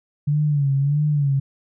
sine tone with vibrato, 143.6 Hz, D3, 39 cents flat, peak -16 dBFS, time 0.27-1.4 s, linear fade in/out 10 ms, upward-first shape sine, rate 1.6 Hz, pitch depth 83 cents each way, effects none

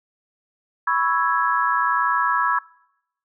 sine chord, C# minor seventh, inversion third, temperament equal, 987.8 / 1108.7 / 1318.5 / 1661.2 Hz, B5 / C#6 / E6 / G#6, 0 / 0 / 0 / 0 cents, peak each -23 dBFS, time 0.87-2.59 s, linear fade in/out 5 ms, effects noise-tail reverb RT60 0.8 s tail -23 dB re dry

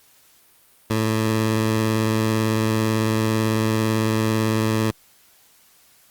15% pulse tone with vibrato, 110 Hz, A2, in tune, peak -12 dBFS, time 0.9-4.91 s, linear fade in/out 5 ms, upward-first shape sine, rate 18 Hz, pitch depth 19 cents each way, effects white hiss -55 dBFS RMS until 6.1 s + Opus 48 kbps

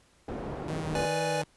white low-pass noise, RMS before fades -36 dBFS, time 0.28-1.06 s, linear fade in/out 5 ms, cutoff 510 Hz, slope 12 dB/octave
sawtooth tone with vibrato, 155.56 Hz, D#3, in tune, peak -30 dBFS, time 0.68-1.44 s, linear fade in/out 2 ms, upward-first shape triangle, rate 2.3 Hz, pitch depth 38 cents each way
square chord, G# diminished, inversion first, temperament equal, 493.9 / 587.3 / 830.6 Hz, B4 / D5 / G#5, 0 / 0 / 0 cents, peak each -33 dBFS, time 0.95-1.42 s, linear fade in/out 2 ms
effects pink hiss -63 dBFS RMS until 1.56 s + resampled to 24000 Hz

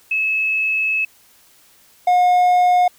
sine / triangle tone pair in turn, 2592 / 719.8 Hz, E7 / F#5, -30 / -48 cents, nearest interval octave + minor seventh, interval 2218 cents, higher first, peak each -16 / -9 dBFS, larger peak second, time 0.11-1.05 / 2.07-2.88 s, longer first, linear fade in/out 5 ms, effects white hiss -52 dBFS RMS until 2.98 s

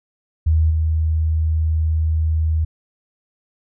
sine tone with level steps, 79.3 Hz, D#2, 33 cents sharp, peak -12 / -15 dBFS, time 0.46-2.65 s, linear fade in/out 10 ms, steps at 0.7 s, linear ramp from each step 10 ms, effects none

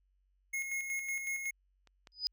square tone with tremolo, 2163 Hz, C#7, 43 cents flat, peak -34 dBFS, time 0.53-1.51 s, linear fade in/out 10 ms, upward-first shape square, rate 5.4 Hz, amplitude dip 45%
clicks, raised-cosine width 0.2 ms, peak -42 / -34 dBFS, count 2, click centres 1.873 / 2.072 s
sine tone with exponential growth, 4978 Hz, D#8, in tune, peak -26 dBFS, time 2.12-2.27 s, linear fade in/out 0 ms, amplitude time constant 31 ms
effects added 47 Hz sine -70 dBFS peak until 2.32 s

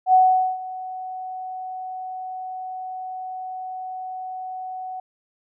sine tone with ADSR envelope, 745 Hz, F#5, 12 cents sharp, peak -10 dBFS, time 0.06-5 s, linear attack 75 ms, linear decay 440 ms, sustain -19 dB, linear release 4 ms, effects none

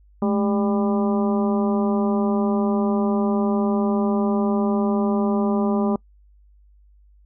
harmonic tone with a mistuned harmonic, 199.1 Hz, G3, 27 cents sharp, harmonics 1 / 2 / 3 / 4 / 5 / 6, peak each -19 / -25 / -29 / -31 / -33 / -35 dBFS, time 0.22-5.96 s, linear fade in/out 2 ms, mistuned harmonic 1, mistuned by +110 cents, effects noise-tail reverb RT60 0.1 s tail -26 dB re dry + added 50 Hz sine -50 dBFS peak until 7.25 s

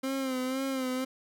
30% pulse tone with vibrato, 262.3 Hz, C4, 4 cents sharp, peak -27 dBFS, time 0.03-1.05 s, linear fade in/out 10 ms, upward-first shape sine, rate 2 Hz, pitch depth 52 cents each way, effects none

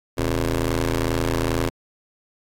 15% pulse ring-modulated tone, 82.41 Hz, E2, in tune, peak -11 dBFS, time 0.17-1.7 s, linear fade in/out 20 ms, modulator 191 Hz, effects AAC 48 kbps

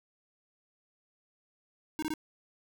square tone bursts, 311.1 Hz, D#4, in tune, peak -32 dBFS, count 3, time 1.99-2.138 s, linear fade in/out 0 ms, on 34 ms, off 23 ms, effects none

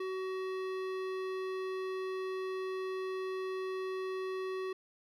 sine tone with hard clipping, 376.4 Hz, F#4, 30 cents sharp, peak -37 dBFS, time 0-4.73 s, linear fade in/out 5 ms, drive 16 dB, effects none

